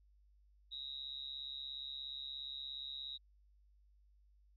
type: tone with amplitude modulation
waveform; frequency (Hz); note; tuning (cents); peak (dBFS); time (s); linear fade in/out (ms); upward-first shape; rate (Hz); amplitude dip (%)
sine; 3804; A#7; +34; -39; 0.71-3.18; 20; sine; 137; 95
effects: added 50 Hz sine -65 dBFS peak until 4.56 s